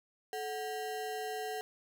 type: ring-modulated tone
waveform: square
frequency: 587.3 Hz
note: D5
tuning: in tune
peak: -34 dBFS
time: 0.33-1.61 s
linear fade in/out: 0 ms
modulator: 154 Hz
effects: none